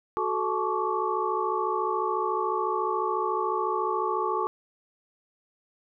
sine tone cluster, 371 / 437 / 867 / 1106 / 1160 Hz, F#4 / A4 / A5 / C#6 / D6, +5 / -12 / -26 / -4 / -22 cents, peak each -31 dBFS, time 0.17-4.47 s, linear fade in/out 0 ms, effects none

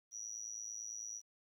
sine tone with amplitude modulation, 5820 Hz, F#8, 29 cents flat, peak -38 dBFS, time 0.11-1.22 s, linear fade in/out 50 ms, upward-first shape sine, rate 109 Hz, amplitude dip 100%, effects tanh soft clip ceiling -34 dBFS + 12-bit

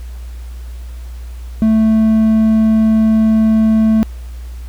triangle tone, 220 Hz, A3, in tune, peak -6 dBFS, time 1.62-4.03 s, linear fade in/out 0 ms, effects added 60 Hz sine -25 dBFS peak until 4.68 s + pink hiss -45 dBFS RMS until 4.68 s

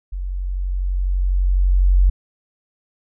sine tone with level ramp, 46 Hz, F#1, 9 cents flat, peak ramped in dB -23 to -9 dBFS, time 0.12-2.1 s, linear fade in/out 10 ms, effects none

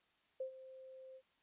sine tone with ADSR envelope, 523.3 Hz, C5, in tune, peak -37 dBFS, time 0.4-1.22 s, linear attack 6 ms, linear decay 100 ms, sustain -15 dB, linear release 60 ms, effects white hiss -75 dBFS RMS until 1.42 s + resampled to 8000 Hz

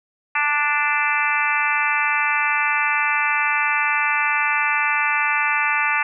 harmonic tone, 293.7 Hz, D4, in tune, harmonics 3 / 4 / 5 / 6 / 7 / 8 / 9, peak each -25 / -25 / -25 / -25 / -25 / -25 / -25 dBFS, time 0.35-6.03 s, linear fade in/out 5 ms, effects none

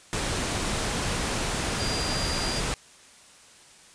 sine tone in noise, 4793 Hz, D8, 34 cents sharp, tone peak -32 dBFS, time 1.8-2.6 s, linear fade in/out 0 ms, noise pink, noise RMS -28 dBFS, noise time 0.13-2.74 s, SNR -7 dB, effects white hiss -52 dBFS RMS until 3.94 s + resampled to 22050 Hz

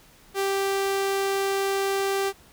sawtooth tone, 392 Hz, G4, in tune, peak -19 dBFS, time 0.34-2.33 s, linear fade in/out 50 ms, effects pink hiss -54 dBFS RMS until 2.52 s

